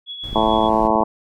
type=tone with tremolo; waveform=sine; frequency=3368 Hz; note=G#7; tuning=24 cents sharp; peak=-26 dBFS; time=0.06-0.7 s; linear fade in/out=50 ms; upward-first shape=triangle; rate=6.9 Hz; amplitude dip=55%
type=noise; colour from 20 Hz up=brown; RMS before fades=-32 dBFS; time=0.23-0.88 s; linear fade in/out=10 ms
type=click train; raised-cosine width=3 ms; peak=-18 dBFS; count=14; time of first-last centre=0.33-1.007 s; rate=19.2 Hz
type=harmonic tone; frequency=110 Hz; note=A2; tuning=in tune; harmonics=2 / 3 / 4 / 5 / 6 / 7 / 8 / 9 / 10; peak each=-23 / -23 / -25 / -25 / -21 / -24 / -20 / -23 / -26 dBFS; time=0.35-1.04 s; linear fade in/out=10 ms
effects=none